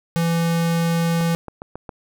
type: tone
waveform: square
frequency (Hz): 167.5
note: E3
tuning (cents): +28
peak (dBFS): -18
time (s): 0.16-1.35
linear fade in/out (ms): 0
type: click train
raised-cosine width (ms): 1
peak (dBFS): -18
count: 6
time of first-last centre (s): 1.21-1.892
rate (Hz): 7.33
effects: none